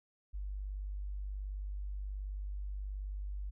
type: tone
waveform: sine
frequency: 49.34 Hz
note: G1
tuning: 12 cents sharp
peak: -37 dBFS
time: 0.33-3.51 s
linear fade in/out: 20 ms
effects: none